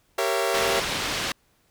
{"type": "chord", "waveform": "sawtooth", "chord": "G diminished seventh", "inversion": "none", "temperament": "equal with one note detuned", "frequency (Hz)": [392, 466.2, 554.4, 673.1], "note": ["G4", "Bb4", "Db5", "Fb5"], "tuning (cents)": [0, 0, 0, 36], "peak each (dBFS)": -24, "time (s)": [0.18, 0.8], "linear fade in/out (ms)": 5}
{"type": "low-pass noise", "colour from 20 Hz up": "white", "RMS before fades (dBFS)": -28, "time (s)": [0.54, 1.32], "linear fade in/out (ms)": 2, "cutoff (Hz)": 4100, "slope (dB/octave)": 12}
{"effects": ["pink hiss -65 dBFS RMS until 1.7 s"]}